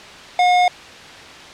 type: tone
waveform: square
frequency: 720 Hz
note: F#5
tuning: 47 cents flat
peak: -12 dBFS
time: 0.39-0.68 s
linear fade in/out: 2 ms
effects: white hiss -37 dBFS RMS until 1.53 s + low-pass 4000 Hz 12 dB/octave